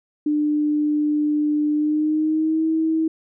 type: tone with pitch glide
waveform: sine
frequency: 298.8 to 320.2 Hz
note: D4 to D#4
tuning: +30 to +50 cents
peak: -17 dBFS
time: 0.26-3.08 s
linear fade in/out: 5 ms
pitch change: +120 cents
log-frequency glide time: 1.72-2.65 s
effects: none